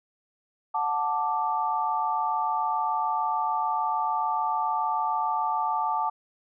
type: chord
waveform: sine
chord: D major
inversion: first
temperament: just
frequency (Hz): 734.2 / 881 / 1174.7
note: F#5 / A5 / D6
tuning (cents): -14 / +2 / 0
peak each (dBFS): -31 / -26 / -29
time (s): 0.74-6.1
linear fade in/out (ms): 10
effects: none